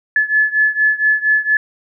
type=beating tone pair; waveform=sine; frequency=1720 / 1724.3 Hz; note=A6 / A6; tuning=-40 / -35 cents; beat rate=4.3 Hz; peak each=-14 / -16 dBFS; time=0.16-1.57 s; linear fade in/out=2 ms; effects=none